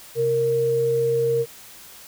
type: tone pair together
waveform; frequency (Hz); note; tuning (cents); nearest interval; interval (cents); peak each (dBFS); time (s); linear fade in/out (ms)
sine; 130.81 / 464.1; C3 / A#4; 0 / -8; octave + minor seventh; 2192; -29 / -18; 0.15-1.46; 50
effects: white hiss -44 dBFS RMS until 2.07 s